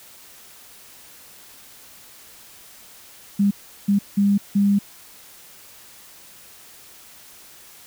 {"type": "tone bursts at uneven times", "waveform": "sine", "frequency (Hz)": 201.1, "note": "G3", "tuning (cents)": 44, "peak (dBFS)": -14, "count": 4, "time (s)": [[3.39, 3.51], [3.88, 3.99], [4.17, 4.38], [4.55, 4.79]], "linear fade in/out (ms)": 10, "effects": ["white hiss -46 dBFS RMS until 7.86 s"]}